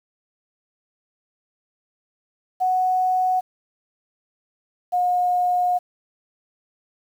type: tone pair in turn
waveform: sine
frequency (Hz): 740 / 718.9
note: F#5 / F5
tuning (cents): 0 / +50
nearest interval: minor second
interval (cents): 50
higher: first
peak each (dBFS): -17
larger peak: neither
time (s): 2.6-3.41 / 4.92-5.79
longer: second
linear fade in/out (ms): 20
effects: 8-bit